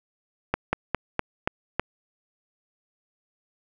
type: slowing click train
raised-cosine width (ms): 0.5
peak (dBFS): -7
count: 6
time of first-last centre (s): 0.54-1.796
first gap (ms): 190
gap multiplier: 1.14
effects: none